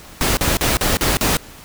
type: noise bursts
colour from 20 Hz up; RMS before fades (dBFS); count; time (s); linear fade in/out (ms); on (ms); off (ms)
pink; -17; 6; 0.21-1.37; 0; 160; 40
effects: pink hiss -40 dBFS RMS until 1.64 s